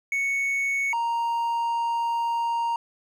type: tone pair in turn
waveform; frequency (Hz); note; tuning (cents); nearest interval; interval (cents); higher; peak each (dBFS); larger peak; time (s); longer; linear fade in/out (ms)
triangle; 2217 / 932.1; C#7 / A#5; 0 / 0; octave + minor third; 1500; first; -21; neither; 0.12-0.93 / 0.93-2.76; second; 2
effects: none